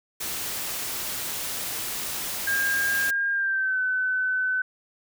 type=noise; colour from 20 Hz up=white; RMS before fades=-31 dBFS; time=0.2-3.11 s; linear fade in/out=10 ms
type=tone with pitch glide; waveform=sine; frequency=1612 to 1512.8 Hz; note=G6 to F#6; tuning=+48 to +38 cents; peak=-22 dBFS; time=2.47-4.62 s; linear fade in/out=5 ms; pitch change=-110 cents; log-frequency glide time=3.32-3.8 s
effects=none